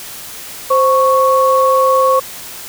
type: tone pair together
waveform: sine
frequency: 523.2 / 1108.7 Hz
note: C5 / C#6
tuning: 0 / 0 cents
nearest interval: octave + minor second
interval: 1300 cents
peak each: -11 dBFS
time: 0.7-2.2 s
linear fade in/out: 10 ms
effects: white hiss -30 dBFS RMS until 2.68 s